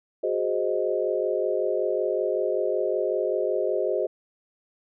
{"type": "chord", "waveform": "sine", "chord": "Ab dominant seventh", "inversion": "third", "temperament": "equal", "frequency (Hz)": [370, 415.3, 523.3, 622.3], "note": ["Gb4", "Ab4", "C5", "Eb5"], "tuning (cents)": [0, 0, 0, 0], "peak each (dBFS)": -28, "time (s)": [0.23, 4.07], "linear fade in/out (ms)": 10, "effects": []}